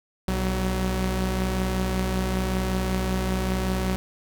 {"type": "tone pair together", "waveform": "sawtooth", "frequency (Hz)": [60.95, 188.1], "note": ["B1", "F#3"], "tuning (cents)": [-22, 29], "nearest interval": "octave + minor sixth", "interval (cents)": 1951, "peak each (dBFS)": -22, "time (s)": [0.28, 3.96], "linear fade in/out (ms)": 0, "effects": []}